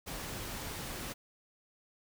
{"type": "noise", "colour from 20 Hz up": "pink", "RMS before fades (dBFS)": -41, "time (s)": [0.06, 1.14], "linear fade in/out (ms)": 20, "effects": []}